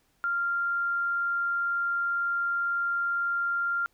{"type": "tone", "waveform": "sine", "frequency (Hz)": 1391, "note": "F6", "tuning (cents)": -7, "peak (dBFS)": -25, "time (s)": [0.24, 3.86], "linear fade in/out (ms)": 0, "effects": ["pink hiss -69 dBFS RMS until 3.93 s"]}